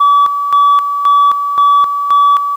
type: tone with tremolo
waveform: sine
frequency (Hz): 1146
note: D6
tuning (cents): -43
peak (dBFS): -3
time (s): 0-2.56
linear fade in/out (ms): 10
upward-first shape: square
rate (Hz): 1.9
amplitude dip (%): 65
effects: tanh soft clip ceiling -3 dBFS + 7-bit